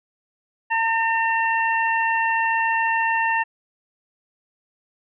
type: harmonic tone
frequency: 907 Hz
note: A#5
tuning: 48 cents flat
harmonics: 1 / 2 / 3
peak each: -21 / -22 / -27 dBFS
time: 0.7-3.44 s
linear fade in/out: 20 ms
effects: none